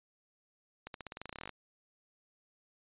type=accelerating click train; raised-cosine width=0.3 ms; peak=-26 dBFS; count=17; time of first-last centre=0.87-1.493 s; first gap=72 ms; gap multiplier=0.91; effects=resampled to 8000 Hz